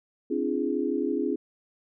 sine chord, D half-diminished seventh, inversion third, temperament equal with one note detuned, 261.6 / 293.7 / 340.5 / 415.3 Hz, C4 / D4 / F4 / Ab4, 0 / 0 / -44 / 0 cents, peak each -30 dBFS, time 0.3-1.36 s, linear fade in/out 10 ms, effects none

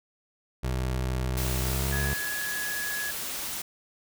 25% pulse tone with pitch glide, 63.6 to 69.36 Hz, C2 to C#2, -48 to +2 cents, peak -23 dBFS, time 0.63-2.14 s, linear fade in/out 10 ms, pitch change +150 cents, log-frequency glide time 1.65-2.01 s
white noise, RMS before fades -34 dBFS, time 1.37-3.62 s, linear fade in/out 5 ms
sine tone, 1681 Hz, G#6, 20 cents sharp, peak -31 dBFS, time 1.92-3.11 s, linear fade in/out 5 ms
effects none

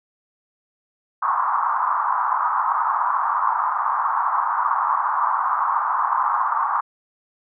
white band-pass noise, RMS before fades -21 dBFS, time 1.22-6.81 s, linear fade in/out 10 ms, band 900 to 1200 Hz, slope 48 dB/octave, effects none

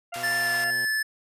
harmonic tone, 693 Hz, F5, 14 cents flat, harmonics 1 / 2 / 3 / 4, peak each -33 / -41 / -47 / -44 dBFS, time 0.12-0.71 s, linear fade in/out 10 ms
pink high-pass noise, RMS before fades -38 dBFS, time 0.14-0.64 s, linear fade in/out 0 ms, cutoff 750 Hz, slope 48 dB/octave
10% pulse tone with vibrato, 124 Hz, B2, 7 cents sharp, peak -32 dBFS, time 0.16-0.85 s, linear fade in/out 0 ms, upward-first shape triangle, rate 2.4 Hz, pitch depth 8 cents each way
square tone with pitch glide, 1760 to 1739.8 Hz, A6 to A6, 0 to -20 cents, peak -24 dBFS, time 0.23-1.03 s, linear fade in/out 10 ms, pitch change -20 cents, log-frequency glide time 0.39-0.52 s
effects resampled to 32000 Hz

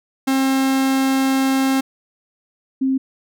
45% pulse / sine tone pair in turn, 267.1 / 265.3 Hz, C4 / C4, +36 / +24 cents, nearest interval unison, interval 12 cents, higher first, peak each -15 dBFS, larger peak neither, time 0.27-1.81 / 2.81-2.98 s, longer first, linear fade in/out 10 ms, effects none

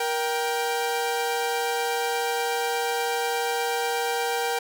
sawtooth tone pair together, 471.7 / 783.4 Hz, A#4 / G5, +20 / -1 cents, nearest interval major sixth, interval 879 cents, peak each -23 dBFS, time 0-4.59 s, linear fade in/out 5 ms, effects none

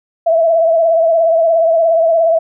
sine tone with vibrato, 659.3 Hz, E5, in tune, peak -8 dBFS, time 0.26-2.39 s, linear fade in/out 10 ms, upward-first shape triangle, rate 17 Hz, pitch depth 61 cents each way, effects none

